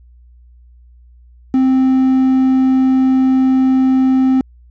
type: tone with quantisation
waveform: triangle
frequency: 261.6 Hz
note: C4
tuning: in tune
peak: -7 dBFS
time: 1.54-4.41 s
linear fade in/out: 2 ms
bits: 6
effects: added 60 Hz sine -41 dBFS peak until 4.7 s + resampled to 16000 Hz